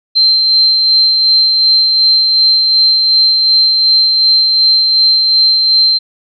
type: tone with tremolo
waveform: sine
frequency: 4128 Hz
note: C8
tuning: 24 cents flat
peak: -5 dBFS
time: 0.15-5.99 s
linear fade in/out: 20 ms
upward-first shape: sine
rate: 2.7 Hz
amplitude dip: 30%
effects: none